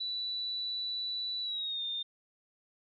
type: tone with pitch glide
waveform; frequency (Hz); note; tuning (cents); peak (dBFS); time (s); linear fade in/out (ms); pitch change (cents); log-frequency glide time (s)
sine; 3958 to 3630; B7 to A#7; +3 to -47; -33; 0-2.03; 10; -150; 1.42-1.83
effects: none